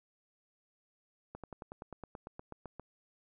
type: slowing click train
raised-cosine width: 1 ms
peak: -30 dBFS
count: 14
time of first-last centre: 1.35-2.797 s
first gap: 87 ms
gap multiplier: 1.04
effects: none